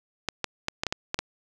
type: clicks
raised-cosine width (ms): 0.2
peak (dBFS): -9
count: 8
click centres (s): 0.287 / 0.443 / 0.684 / 0.835 / 0.867 / 0.925 / 1.144 / 1.19
effects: none